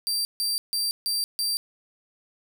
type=tone bursts; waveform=sawtooth; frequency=4699 Hz; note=D8; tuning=in tune; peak=-21 dBFS; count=5; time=0.07-1.57 s; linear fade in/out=0 ms; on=180 ms; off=150 ms; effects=none